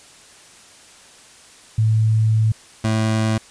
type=tone pair in turn; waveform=sine / 25% pulse; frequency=110 / 110 Hz; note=A2 / A2; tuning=0 / 0 cents; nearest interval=unison; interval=0 cents; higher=neither; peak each=-13 / -13 dBFS; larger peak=neither; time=1.78-2.52 / 2.84-3.38 s; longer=first; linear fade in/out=5 ms; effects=white hiss -46 dBFS RMS until 3.5 s + resampled to 22050 Hz